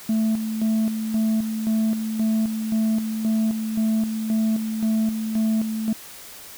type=tone with tremolo; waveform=sine; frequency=220 Hz; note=A3; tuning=in tune; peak=-15 dBFS; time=0.09-5.93 s; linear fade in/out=5 ms; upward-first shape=square; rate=1.9 Hz; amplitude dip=60%; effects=tanh soft clip ceiling -17 dBFS + white hiss -41 dBFS RMS until 6.57 s